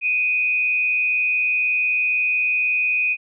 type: tone with frequency modulation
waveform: sine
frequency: 2489 Hz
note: D#7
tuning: in tune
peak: -17 dBFS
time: 0.01-3.17 s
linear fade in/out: 50 ms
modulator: 126 Hz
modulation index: 0.46
effects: none